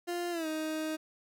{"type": "tone with pitch glide", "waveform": "30% pulse", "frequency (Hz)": [349.2, 312.9], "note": ["F4", "D#4"], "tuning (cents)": [0, 10], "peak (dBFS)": -30, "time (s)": [0.07, 0.97], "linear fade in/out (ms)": 20, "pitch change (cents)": -190, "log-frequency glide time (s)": [0.31, 0.47], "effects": []}